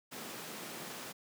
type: high-pass noise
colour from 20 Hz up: pink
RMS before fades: -45 dBFS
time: 0.11-1.13 s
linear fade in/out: 20 ms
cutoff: 160 Hz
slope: 24 dB/octave
effects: none